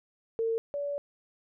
sine tone pair in turn, 453.6 / 573 Hz, A#4 / D5, -47 / -43 cents, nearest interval major third, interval 404 cents, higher second, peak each -26 / -30 dBFS, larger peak first, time 0.39-0.58 / 0.74-0.98 s, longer second, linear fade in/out 0 ms, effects none

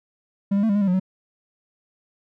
triangle tone with pitch steps, 198.4 / 201.4 / 223.7 / 200.4 / 206.7 / 197.2 / 180.6 / 187.8 Hz, G3 / G3 / A3 / G3 / G#3 / G3 / F#3 / F#3, +21 / +47 / +29 / +38 / -8 / +11 / -42 / +26 cents, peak -15 dBFS, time 0.51-0.998 s, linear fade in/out 10 ms, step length 61 ms, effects none

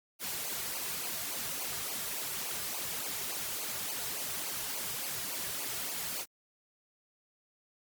white noise with flanger, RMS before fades -37 dBFS, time 0.19-6.26 s, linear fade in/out 50 ms, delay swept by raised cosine 0.54 to 3.94 ms, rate 3.5 Hz, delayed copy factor -1, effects Opus 48 kbps

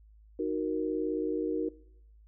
sine chord, D# minor, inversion none, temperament equal, 311.1 / 370 / 466.2 Hz, D#4 / F#4 / A#4, 0 / 0 / 0 cents, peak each -33 dBFS, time 0.39-1.69 s, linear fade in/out 5 ms, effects noise-tail reverb RT60 0.8 s tail -22 dB re dry + added 53 Hz sine -54 dBFS peak until 2.27 s

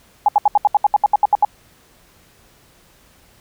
sine tone bursts, 830.6 Hz, G#5, in tune, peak -8 dBFS, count 13, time 0.26-1.449 s, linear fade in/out 2 ms, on 25 ms, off 72 ms, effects pink hiss -52 dBFS RMS until 3.4 s

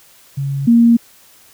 sine tone pair in turn, 138.59 / 233.6 Hz, C#3 / A#3, 0 / +4 cents, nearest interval major sixth, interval 904 cents, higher second, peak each -17 / -6 dBFS, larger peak second, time 0.37-0.67 / 0.67-0.97 s, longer neither, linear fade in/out 10 ms, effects white hiss -47 dBFS RMS until 1.53 s

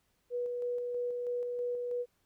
sine tone with tremolo, 487.4 Hz, B4, 23 cents flat, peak -31 dBFS, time 0.3-2.06 s, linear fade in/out 50 ms, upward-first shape square, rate 3.1 Hz, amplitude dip 25%, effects pink hiss -75 dBFS RMS until 2.25 s

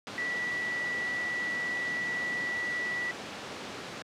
sine tone in noise, 1953 Hz, B6, 20 cents flat, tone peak -30 dBFS, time 0.18-3.11 s, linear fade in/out 0 ms, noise pink, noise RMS -38 dBFS, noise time 0.07-4.02 s, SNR +5 dB, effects high-pass 200 Hz 12 dB/octave + low-pass 5000 Hz 12 dB/octave

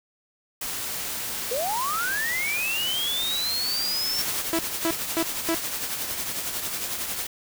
white noise, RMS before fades -31 dBFS, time 0.61-4.42 s, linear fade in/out 5 ms
sine linear sweep, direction up, 461.3 to 5480 Hz, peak -25 dBFS, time 1.51-4.22 s, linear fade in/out 5 ms
white noise with tremolo, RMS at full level -28 dBFS, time 4.18-7.27 s, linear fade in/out 5 ms, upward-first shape triangle, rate 11 Hz, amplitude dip 50%
sawtooth tone bursts, 329.6 Hz, E4, in tune, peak -18 dBFS, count 4, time 4.53-5.546 s, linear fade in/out 0 ms, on 59 ms, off 260 ms
effects none

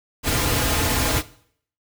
pink noise with comb filter, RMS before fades -21 dBFS, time 0.23-1.23 s, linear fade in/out 50 ms, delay 5.3 ms, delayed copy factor -0.65, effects noise-tail reverb RT60 0.6 s tail -18 dB re dry

